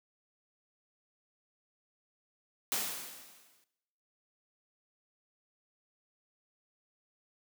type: noise with exponential decay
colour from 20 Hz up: white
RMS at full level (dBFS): -31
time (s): 2.72-3.64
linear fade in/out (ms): 0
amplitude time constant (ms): 200
effects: noise-tail reverb RT60 0.9 s tail -17 dB re dry + high-pass 150 Hz 12 dB/octave